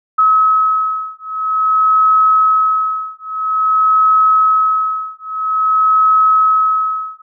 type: beating tone pair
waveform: sine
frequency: 1283 / 1283.5 Hz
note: E6 / E6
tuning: -47 / -47 cents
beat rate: 0.5 Hz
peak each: -13 dBFS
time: 0.18-7.22 s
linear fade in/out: 10 ms
effects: none